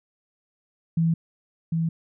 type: tone pair in turn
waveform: sine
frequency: 164.8 / 164.13 Hz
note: E3 / E3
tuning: 0 / -7 cents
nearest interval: unison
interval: 7 cents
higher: first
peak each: -18 / -21 dBFS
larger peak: first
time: 0.97-1.14 / 1.72-1.89 s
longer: neither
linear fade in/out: 5 ms
effects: none